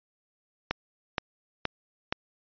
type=click train; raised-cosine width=0.3 ms; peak=-10 dBFS; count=4; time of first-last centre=0.71-2.125 s; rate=2.12 Hz; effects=resampled to 11025 Hz